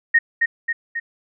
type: tone with echo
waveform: sine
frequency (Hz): 1858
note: A#6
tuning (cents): -6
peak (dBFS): -10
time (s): 0.14-0.19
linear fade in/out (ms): 10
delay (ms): 270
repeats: 3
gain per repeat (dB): -4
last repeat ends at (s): 1
effects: none